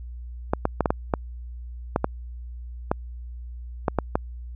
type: clicks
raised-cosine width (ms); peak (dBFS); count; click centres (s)
1; -6; 12; 0.535 / 0.654 / 0.807 / 0.858 / 0.905 / 1.138 / 1.961 / 2.044 / 2.915 / 3.882 / 3.987 / 4.155
effects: added 60 Hz sine -34 dBFS peak until 4.55 s